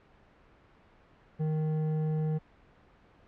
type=tone with hard clipping; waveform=sine; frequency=155.56 Hz; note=D#3; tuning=in tune; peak=-29 dBFS; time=1.39-2.39 s; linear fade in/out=20 ms; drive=8 dB; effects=pink hiss -60 dBFS RMS until 3.27 s + low-pass 2000 Hz 12 dB/octave